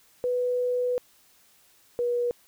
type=tone pair in turn; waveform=sine; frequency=494.8 / 482.9 Hz; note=B4 / B4; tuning=+3 / -39 cents; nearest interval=unison; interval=42 cents; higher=first; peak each=-23 dBFS; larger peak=neither; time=0.24-0.98 / 1.99-2.31 s; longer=first; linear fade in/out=0 ms; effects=white hiss -60 dBFS RMS until 2.47 s